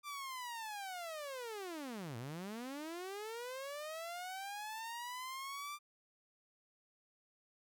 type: linear two-way sweep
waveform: sawtooth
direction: down then up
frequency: 1190 to 110.1 to 1190 Hz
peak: -39 dBFS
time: 0.03-5.79 s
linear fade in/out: 50 ms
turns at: 2.17 s
effects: none